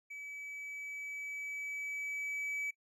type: tone with level ramp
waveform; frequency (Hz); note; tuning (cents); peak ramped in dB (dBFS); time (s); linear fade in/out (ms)
triangle; 2290; D7; -44; -42 to -33; 0.1-2.71; 10
effects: noise-tail reverb RT60 0.1 s tail -19 dB re dry